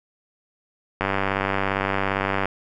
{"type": "click train", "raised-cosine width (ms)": 0.5, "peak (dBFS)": -7, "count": 142, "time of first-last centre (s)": [1.01, 2.456], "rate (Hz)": 97.5, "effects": []}